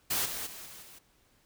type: noise with level steps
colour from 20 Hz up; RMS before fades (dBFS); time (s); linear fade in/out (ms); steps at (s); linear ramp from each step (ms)
white; -30 / -37 / -45 / -48 / -52; 0.1-0.99; 10; 0.25 / 0.46 / 0.65 / 0.82; 10
effects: pink hiss -67 dBFS RMS until 1.45 s